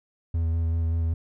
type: tone with vibrato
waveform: triangle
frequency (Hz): 82.41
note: E2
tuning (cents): 0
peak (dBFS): -20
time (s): 0.34-1.14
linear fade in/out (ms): 5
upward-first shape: square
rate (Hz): 5.2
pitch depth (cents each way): 14
effects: none